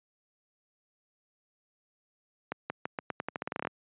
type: accelerating click train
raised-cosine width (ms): 0.5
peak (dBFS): -17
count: 16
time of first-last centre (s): 2.52-3.672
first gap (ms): 180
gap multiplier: 0.86
effects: high-pass 150 Hz 12 dB/octave + resampled to 8000 Hz